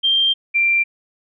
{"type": "tone pair in turn", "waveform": "sine", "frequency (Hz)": [3173, 2365], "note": ["G7", "D7"], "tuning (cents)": [20, 12], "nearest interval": "perfect fourth", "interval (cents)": 508, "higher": "first", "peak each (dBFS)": -13, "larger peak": "neither", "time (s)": [[0.03, 0.34], [0.54, 0.84]], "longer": "first", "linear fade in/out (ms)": 20, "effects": []}